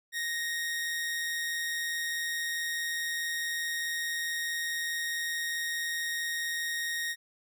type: tone with amplitude modulation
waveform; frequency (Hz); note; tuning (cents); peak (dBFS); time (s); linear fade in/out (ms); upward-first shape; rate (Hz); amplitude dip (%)
sawtooth; 1864.7; A#6; 0; -26; 0.12-7.16; 50; sine; 163; 30
effects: none